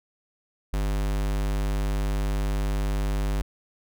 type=tone; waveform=square; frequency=50 Hz; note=G1; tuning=35 cents sharp; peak=-24 dBFS; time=0.73-3.42 s; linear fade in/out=5 ms; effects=none